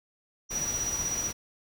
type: tone with tremolo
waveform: sine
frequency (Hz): 5820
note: F#8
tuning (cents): -29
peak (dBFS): -27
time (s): 0.49-1.33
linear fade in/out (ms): 50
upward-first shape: square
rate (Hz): 16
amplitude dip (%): 45
type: noise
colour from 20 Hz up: pink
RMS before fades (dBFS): -38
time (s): 0.5-1.33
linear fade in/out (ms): 20
effects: none